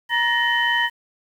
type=tone cluster; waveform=sine; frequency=947 / 1748 / 1872 / 3033 Hz; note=A#5 / A6 / A#6 / F#7; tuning=+27 / -12 / +7 / +42 cents; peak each=-23 / -28 / -19 / -24 dBFS; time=0.09-0.9 s; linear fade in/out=50 ms; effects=tanh soft clip ceiling -7 dBFS + 8-bit